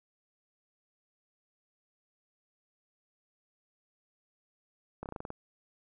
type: slowing click train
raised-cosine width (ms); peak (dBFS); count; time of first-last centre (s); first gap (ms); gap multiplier
1; -25; 8; 5.03-5.304; 28; 1.11
effects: none